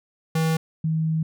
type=tone pair in turn; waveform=square / sine; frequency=160.9 / 159.42 Hz; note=E3 / D#3; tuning=-42 / +42 cents; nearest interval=unison; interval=16 cents; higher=first; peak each=-20 dBFS; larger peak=neither; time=0.35-0.57 / 0.84-1.23 s; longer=second; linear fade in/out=5 ms; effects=none